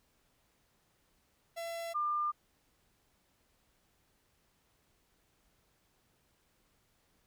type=tone pair in turn; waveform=45% pulse / sine; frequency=673 / 1199.1 Hz; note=E5 / D6; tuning=+36 / +36 cents; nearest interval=minor seventh; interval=1000 cents; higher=second; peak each=-38 / -30 dBFS; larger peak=second; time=1.56-1.94 / 1.94-2.32 s; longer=neither; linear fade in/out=20 ms; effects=pink hiss -73 dBFS RMS until 7.26 s